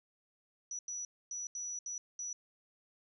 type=tone bursts at uneven times; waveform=sine; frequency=5890 Hz; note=F#8; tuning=9 cents flat; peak=-38 dBFS; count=6; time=0.71-0.79 / 0.88-1.05 / 1.31-1.47 / 1.55-1.79 / 1.86-1.98 / 2.19-2.33 s; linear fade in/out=2 ms; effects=none